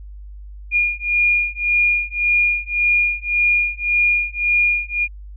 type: beating tone pair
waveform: sine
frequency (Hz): 2425 / 2426.8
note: D#7 / D#7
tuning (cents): -45 / -44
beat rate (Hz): 1.8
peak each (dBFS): -18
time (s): 0.71-5.08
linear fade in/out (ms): 50
effects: added 50 Hz sine -33 dBFS peak until 5.36 s